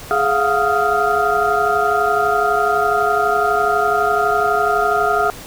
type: tone cluster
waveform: sine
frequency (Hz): 418.5 / 691 / 723 / 1252 / 1388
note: G#4 / F5 / F#5 / D#6 / F6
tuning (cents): +13 / -19 / -40 / +10 / -11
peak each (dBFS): -20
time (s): 0.11-5.3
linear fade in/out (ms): 0
effects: pink hiss -35 dBFS RMS until 5.46 s